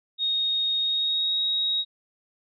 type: tone with pitch glide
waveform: sine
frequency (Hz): 3727 to 3788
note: A#7 to A#7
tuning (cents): -1 to +27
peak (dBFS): -22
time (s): 0.18-1.85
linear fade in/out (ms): 50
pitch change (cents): +28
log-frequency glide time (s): 0.8-1.41
effects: none